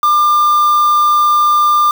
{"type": "tone with quantisation", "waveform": "triangle", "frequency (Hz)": 1197, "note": "D6", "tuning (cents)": 33, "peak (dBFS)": -6, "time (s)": [0.03, 1.91], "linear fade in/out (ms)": 2, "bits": 4, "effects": []}